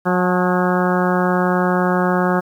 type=harmonic tone with a mistuned harmonic; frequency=181.2 Hz; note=F#3; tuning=36 cents flat; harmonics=1 / 2 / 3 / 4 / 5 / 6 / 7 / 8 / 9; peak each=-18 / -21 / -23 / -24 / -25 / -26 / -26 / -27 / -28 dBFS; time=0.05-2.41 s; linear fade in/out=20 ms; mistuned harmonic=5; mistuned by=-44 cents; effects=8-bit